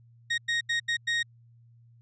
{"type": "tone bursts at uneven times", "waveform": "30% pulse", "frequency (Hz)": 1869, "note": "A#6", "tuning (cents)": 4, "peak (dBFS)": -22, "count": 5, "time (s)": [[0.3, 0.38], [0.48, 0.61], [0.69, 0.8], [0.88, 0.97], [1.07, 1.23]], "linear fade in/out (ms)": 10, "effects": ["added 117 Hz sine -54 dBFS peak until 2.01 s", "resampled to 16000 Hz"]}